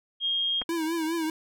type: tone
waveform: sine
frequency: 3238 Hz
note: G#7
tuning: 45 cents flat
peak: -24 dBFS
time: 0.2-0.64 s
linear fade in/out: 50 ms
type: clicks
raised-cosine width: 0.5 ms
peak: -20 / -21 dBFS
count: 2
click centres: 0.616 / 0.62 s
type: tone with vibrato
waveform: square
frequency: 325.5 Hz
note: E4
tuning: 22 cents flat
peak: -27 dBFS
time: 0.69-1.3 s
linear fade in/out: 2 ms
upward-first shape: triangle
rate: 4.9 Hz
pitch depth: 90 cents each way
effects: none